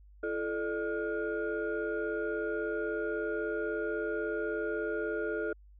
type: tone cluster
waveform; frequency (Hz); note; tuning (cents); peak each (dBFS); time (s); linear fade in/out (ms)
sine; 337.8 / 434.1 / 600 / 1424; E4 / A4 / D5 / F6; +42 / -23 / +37 / +33; -36 / -33 / -38 / -37; 0.23-5.53; 5
effects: tanh soft clip ceiling -24 dBFS + added 50 Hz sine -53 dBFS peak until 5.79 s